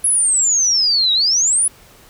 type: exponential two-way sweep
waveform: sine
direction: down then up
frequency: 10870 to 3776 to 10420 Hz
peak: -12 dBFS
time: 0.04-1.68 s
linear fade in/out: 5 ms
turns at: 1.13 s
effects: pink hiss -46 dBFS RMS until 2.09 s